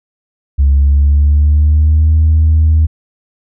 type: tone with pitch glide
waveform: sine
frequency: 69.3 to 78.69 Hz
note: C#2 to D#2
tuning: 0 to +20 cents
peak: -4 dBFS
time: 0.58-2.87 s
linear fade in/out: 20 ms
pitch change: +220 cents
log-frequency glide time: 0.72-2.14 s
effects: tanh soft clip ceiling -3 dBFS